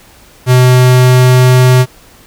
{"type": "tone with pitch glide", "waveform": "square", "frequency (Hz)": [126.4, 127.13], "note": ["B2", "C3"], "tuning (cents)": [41, -49], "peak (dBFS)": -4, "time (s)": [0.46, 1.86], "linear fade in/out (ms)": 50, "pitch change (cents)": 10, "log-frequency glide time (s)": [0.73, 1.65], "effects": ["pink hiss -41 dBFS RMS until 2.26 s"]}